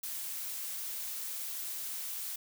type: noise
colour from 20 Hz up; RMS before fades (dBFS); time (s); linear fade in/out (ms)
blue; -39; 0.03-2.36; 5
effects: none